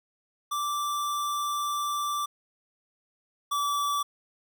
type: tone pair in turn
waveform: square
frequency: 1171 / 1154.9 Hz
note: D6 / D6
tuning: -5 / -29 cents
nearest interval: unison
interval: 24 cents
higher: first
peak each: -28 / -26 dBFS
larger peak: second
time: 0.51-2.26 / 3.51-4.03 s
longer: first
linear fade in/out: 10 ms
effects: 11-bit